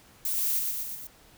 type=noise with echo; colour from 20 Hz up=violet; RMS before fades=-29 dBFS; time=0.25-0.59 s; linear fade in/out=2 ms; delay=120 ms; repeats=4; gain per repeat=-3 dB; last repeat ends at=1.07 s; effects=pink hiss -56 dBFS RMS until 1.37 s